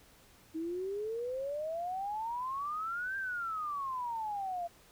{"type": "exponential two-way sweep", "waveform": "sine", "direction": "up then down", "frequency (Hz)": [313.9, 1598, 677], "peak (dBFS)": -34, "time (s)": [0.54, 4.68], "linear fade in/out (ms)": 20, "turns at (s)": 3.17, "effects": ["pink hiss -61 dBFS RMS until 4.91 s"]}